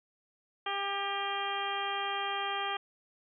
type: harmonic tone with a mistuned harmonic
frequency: 398.8 Hz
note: G4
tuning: 30 cents sharp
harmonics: 1 / 2 / 3 / 4 / 5 / 6 / 7 / 8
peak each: -42 / -36 / -37 / -42 / -42 / -43 / -44 / -39 dBFS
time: 0.66-2.77 s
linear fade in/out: 5 ms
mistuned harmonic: 5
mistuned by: -44 cents
effects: none